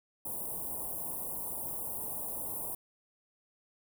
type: band-stop noise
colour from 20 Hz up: white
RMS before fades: -38 dBFS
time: 0.25-2.75 s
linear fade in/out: 5 ms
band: 1000 to 9200 Hz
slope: 48 dB/octave
effects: none